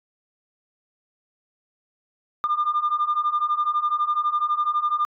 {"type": "beating tone pair", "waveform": "sine", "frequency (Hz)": [1197, 1209], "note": ["D6", "D6"], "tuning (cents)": [33, 50], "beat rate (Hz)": 12, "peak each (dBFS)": [-23, -21], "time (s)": [2.44, 5.05], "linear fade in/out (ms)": 0, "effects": ["tanh soft clip ceiling -15 dBFS"]}